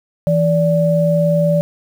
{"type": "tone pair together", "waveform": "sine", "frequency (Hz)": [164.81, 581.9], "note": ["E3", "D5"], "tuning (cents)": [0, -16], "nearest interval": "octave + minor seventh", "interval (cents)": 2184, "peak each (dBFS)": -14, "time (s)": [0.27, 1.61], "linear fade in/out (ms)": 0, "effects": ["7-bit"]}